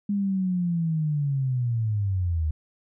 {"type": "linear sweep", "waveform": "sine", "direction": "down", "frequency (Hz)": [205.1, 75.2], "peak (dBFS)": -22, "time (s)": [0.09, 2.51], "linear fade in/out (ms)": 5, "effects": []}